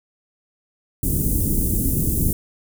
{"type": "band-stop noise", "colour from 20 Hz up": "pink", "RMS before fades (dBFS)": -20, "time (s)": [1.03, 2.33], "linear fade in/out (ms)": 2, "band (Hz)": [320, 9600], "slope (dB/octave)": 24, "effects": []}